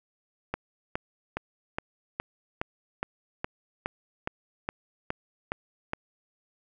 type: click train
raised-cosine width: 0.5 ms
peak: -14 dBFS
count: 14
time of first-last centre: 0.54-5.934 s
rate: 2.41 Hz
effects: none